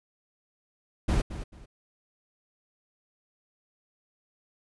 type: noise with echo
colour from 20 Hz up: brown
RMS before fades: -24 dBFS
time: 1.08-1.22 s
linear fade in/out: 10 ms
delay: 220 ms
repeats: 2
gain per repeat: -12 dB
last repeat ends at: 1.66 s
effects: resampled to 24000 Hz